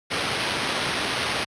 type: noise with sample-and-hold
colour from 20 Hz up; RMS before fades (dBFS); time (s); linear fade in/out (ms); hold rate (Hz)
white; -26; 0.1-1.45; 20; 7350
effects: high-pass 80 Hz 12 dB/octave + resampled to 22050 Hz